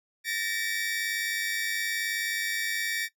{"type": "tone cluster", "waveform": "sawtooth", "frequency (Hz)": [1776, 1875, 2298], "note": ["A6", "A#6", "D7"], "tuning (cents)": [16, 10, -38], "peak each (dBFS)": -30, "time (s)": [0.24, 3.09], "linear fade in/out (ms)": 50, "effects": ["noise-tail reverb RT60 0.1 s tail -17 dB re dry"]}